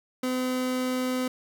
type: tone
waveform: 30% pulse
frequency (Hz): 254.7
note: C4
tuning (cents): -46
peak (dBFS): -23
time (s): 0.23-1.28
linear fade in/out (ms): 5
effects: none